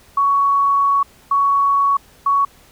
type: tone bursts at uneven times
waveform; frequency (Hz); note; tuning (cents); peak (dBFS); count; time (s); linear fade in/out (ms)
sine; 1118; C#6; +14; -12; 3; 0.17-1.03 / 1.31-1.97 / 2.26-2.45; 5
effects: pink hiss -49 dBFS RMS until 2.71 s